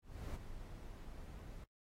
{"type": "noise with ADSR envelope", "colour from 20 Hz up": "brown", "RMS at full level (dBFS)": -41, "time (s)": [0.02, 1.64], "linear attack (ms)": 330, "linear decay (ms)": 18, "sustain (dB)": -9, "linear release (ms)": 3, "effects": ["noise-tail reverb RT60 0.1 s tail -20 dB re dry", "AAC 48 kbps"]}